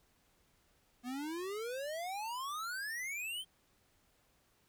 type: exponential sweep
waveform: square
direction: up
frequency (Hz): 238.5 to 3197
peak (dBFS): -39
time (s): 1.03-3.45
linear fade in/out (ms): 50
effects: pink hiss -72 dBFS RMS until 4.68 s